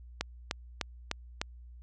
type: click train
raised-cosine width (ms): 0.2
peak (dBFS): -13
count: 5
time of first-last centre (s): 0.21-1.415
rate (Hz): 3.32
effects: added 60 Hz sine -47 dBFS peak until 1.82 s + resampled to 24000 Hz